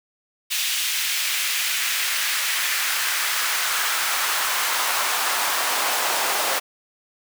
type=noise with high-pass filter sweep; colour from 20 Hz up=pink; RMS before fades=-23 dBFS; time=0.5-6.6 s; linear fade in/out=20 ms; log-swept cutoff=2800 to 700 Hz; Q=1.3; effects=none